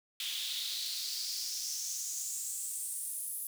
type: noise with high-pass filter sweep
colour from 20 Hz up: pink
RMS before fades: -38 dBFS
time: 0.2-3.47 s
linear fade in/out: 2 ms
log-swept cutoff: 3200 to 11000 Hz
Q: 4.2
effects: none